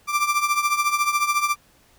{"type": "tone with tremolo", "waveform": "30% pulse", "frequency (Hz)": 1179, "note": "D6", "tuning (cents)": 6, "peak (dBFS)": -13, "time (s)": [0.07, 1.56], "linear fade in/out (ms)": 50, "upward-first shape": "triangle", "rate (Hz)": 14, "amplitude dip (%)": 80, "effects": ["pink hiss -57 dBFS RMS until 1.98 s"]}